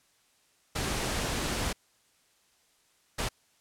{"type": "noise bursts at uneven times", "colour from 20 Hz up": "pink", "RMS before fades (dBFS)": -31, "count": 2, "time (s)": [[0.75, 1.73], [3.18, 3.29]], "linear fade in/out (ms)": 10, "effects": ["white hiss -67 dBFS RMS until 3.6 s", "low-pass 10000 Hz 12 dB/octave"]}